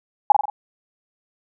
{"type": "tone with echo", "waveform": "sine", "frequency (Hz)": 830.6, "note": "G#5", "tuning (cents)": 0, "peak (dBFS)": -6, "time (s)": [0.3, 0.32], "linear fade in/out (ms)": 2, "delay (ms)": 45, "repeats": 4, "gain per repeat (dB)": -5, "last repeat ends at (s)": 0.5, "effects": []}